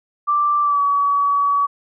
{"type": "tone with pitch glide", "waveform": "sine", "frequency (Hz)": [1174.7, 1136], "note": ["D6", "C#6"], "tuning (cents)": [0, 42], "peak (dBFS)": -14, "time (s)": [0.27, 1.67], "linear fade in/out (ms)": 20, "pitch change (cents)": -58, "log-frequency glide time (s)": [0.62, 0.82], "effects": []}